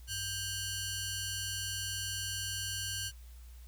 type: ring-modulated tone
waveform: 10% pulse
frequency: 1480 Hz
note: F#6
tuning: in tune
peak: -24 dBFS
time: 0.07-3.12 s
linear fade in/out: 50 ms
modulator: 1380 Hz
effects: added 60 Hz sine -48 dBFS peak until 3.67 s + white hiss -63 dBFS RMS until 3.67 s